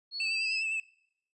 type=exponential sweep; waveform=sine; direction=up; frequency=4300 to 5170 Hz; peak=-34 dBFS; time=0.11-0.64 s; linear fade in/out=50 ms
type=tone with vibrato; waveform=triangle; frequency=2631 Hz; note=E7; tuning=4 cents flat; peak=-28 dBFS; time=0.2-0.8 s; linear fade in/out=2 ms; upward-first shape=sine; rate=9.8 Hz; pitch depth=30 cents each way
effects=noise-tail reverb RT60 0.8 s tail -24 dB re dry + resampled to 24000 Hz